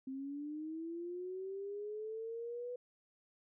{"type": "linear sweep", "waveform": "sine", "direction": "up", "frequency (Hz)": [261.6, 495.8], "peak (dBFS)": -40, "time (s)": [0.07, 2.76], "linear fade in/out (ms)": 5, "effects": []}